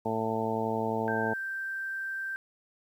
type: harmonic tone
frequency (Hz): 111.4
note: A2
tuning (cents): +22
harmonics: 1 / 2 / 3 / 4 / 5 / 6 / 7 / 8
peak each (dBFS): -39 / -34 / -39 / -33 / -39 / -36 / -39 / -34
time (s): 0.05-1.34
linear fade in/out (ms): 10
type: tone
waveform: sine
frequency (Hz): 1568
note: G6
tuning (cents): 0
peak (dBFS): -32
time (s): 1.08-2.36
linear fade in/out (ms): 0
effects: 10-bit